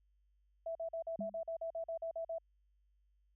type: tone bursts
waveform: sine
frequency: 659.3 Hz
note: E5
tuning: in tune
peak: -37 dBFS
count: 13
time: 0.66-2.384 s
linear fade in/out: 5 ms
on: 92 ms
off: 44 ms
type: tone with exponential decay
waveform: sine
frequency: 201.1 Hz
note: G3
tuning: 44 cents sharp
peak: -36 dBFS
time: 1.19-1.42 s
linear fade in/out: 2 ms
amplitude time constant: 49 ms
effects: added 50 Hz sine -70 dBFS peak until 3.35 s